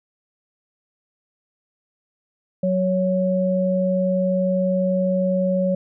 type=tone pair together; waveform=sine; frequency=185.54 / 556 Hz; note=F#3 / C#5; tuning=+5 / +5 cents; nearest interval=octave + perfect fifth; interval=1900 cents; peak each=-20 dBFS; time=2.63-5.75 s; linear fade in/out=5 ms; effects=none